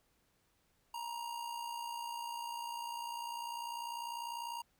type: tone with amplitude modulation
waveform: square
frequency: 940 Hz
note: A#5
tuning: 14 cents sharp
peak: -38 dBFS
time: 0.94-4.62 s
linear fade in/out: 5 ms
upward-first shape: sine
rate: 60.1 Hz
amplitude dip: 60%
effects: pink hiss -75 dBFS RMS until 4.79 s